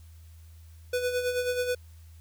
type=tone with tremolo; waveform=square; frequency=495.3 Hz; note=B4; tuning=5 cents sharp; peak=-25 dBFS; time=0.93-1.75 s; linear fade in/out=5 ms; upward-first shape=sine; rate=9.3 Hz; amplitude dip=55%; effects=added 81 Hz sine -47 dBFS peak until 2.2 s + white hiss -63 dBFS RMS until 2.2 s